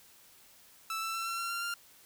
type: tone with pitch steps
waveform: sawtooth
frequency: 1319 / 1331.2 / 1343.6 / 1356.1 / 1368.7 / 1381.4 / 1394.2 Hz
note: E6 / E6 / E6 / E6 / F6 / F6 / F6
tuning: +1 / +17 / +33 / +49 / -35 / -19 / -3 cents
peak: -30 dBFS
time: 0.9-1.74 s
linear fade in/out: 2 ms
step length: 120 ms
effects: white hiss -59 dBFS RMS until 2.05 s